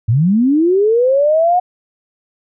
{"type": "linear sweep", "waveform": "sine", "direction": "up", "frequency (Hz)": [101.5, 733], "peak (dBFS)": -9, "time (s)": [0.08, 1.6], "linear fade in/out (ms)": 10, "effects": []}